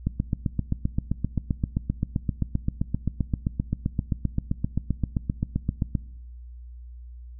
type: click train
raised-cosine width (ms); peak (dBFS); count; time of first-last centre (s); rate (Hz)
5; -11; 46; 0.07-5.952; 7.65
effects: noise-tail reverb RT60 0.9 s tail -21 dB re dry + added 60 Hz sine -39 dBFS peak until 7.39 s